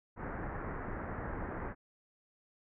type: low-pass noise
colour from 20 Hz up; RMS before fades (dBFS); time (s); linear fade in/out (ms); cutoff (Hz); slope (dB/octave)
pink; -40; 0.16-1.75; 50; 1900; 48
effects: none